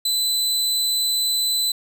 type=tone; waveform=sawtooth; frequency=4012 Hz; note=B7; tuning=26 cents sharp; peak=-16 dBFS; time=0.05-1.72 s; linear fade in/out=5 ms; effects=none